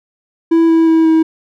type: tone with pitch steps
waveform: triangle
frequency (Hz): 330 / 327 / 324 / 321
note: E4 / E4 / E4 / E4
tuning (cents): +2 / -14 / -30 / -46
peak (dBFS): -5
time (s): 0.51-1.23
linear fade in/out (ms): 10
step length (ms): 180
effects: none